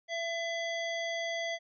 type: harmonic tone with a mistuned harmonic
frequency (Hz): 670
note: E5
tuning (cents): +28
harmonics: 1 / 3 / 5 / 7 / 9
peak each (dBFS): -35 / -36 / -41 / -49 / -49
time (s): 0.08-1.59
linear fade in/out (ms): 50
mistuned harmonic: 9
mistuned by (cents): +30
effects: none